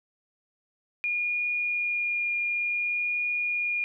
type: tone with vibrato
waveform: sine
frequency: 2427 Hz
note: D#7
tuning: 44 cents flat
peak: -25 dBFS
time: 1.04-3.84 s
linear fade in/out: 0 ms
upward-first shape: triangle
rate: 0.56 Hz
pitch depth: 9 cents each way
effects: none